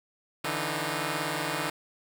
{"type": "tone cluster", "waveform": "5% pulse", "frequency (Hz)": [146.4, 164.5, 308.2], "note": ["D3", "E3", "D#4"], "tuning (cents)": [-5, -3, -16], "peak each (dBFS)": -22, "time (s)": [0.44, 1.7], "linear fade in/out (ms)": 5, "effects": []}